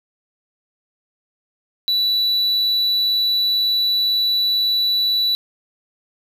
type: tone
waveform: triangle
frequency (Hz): 3951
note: B7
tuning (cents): 0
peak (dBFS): -14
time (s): 1.88-5.35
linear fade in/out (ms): 0
effects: none